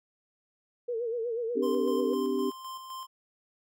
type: tone with vibrato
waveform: sine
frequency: 466.2 Hz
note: A#4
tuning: in tune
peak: -29 dBFS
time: 0.88-2.14 s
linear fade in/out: 10 ms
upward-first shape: sine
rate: 8.2 Hz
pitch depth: 87 cents each way
type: chord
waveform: sine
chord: C suspended second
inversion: none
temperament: equal with one note detuned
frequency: 256.4 / 293.7 / 392 Hz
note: C4 / D4 / G4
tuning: -35 / 0 / 0 cents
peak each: -31 / -33 / -29 dBFS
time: 1.55-2.51 s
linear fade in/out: 20 ms
type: tone with tremolo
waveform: square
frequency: 1046.5 Hz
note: C6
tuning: in tune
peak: -38 dBFS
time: 1.62-3.07 s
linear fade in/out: 20 ms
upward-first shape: square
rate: 3.9 Hz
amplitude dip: 45%
effects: none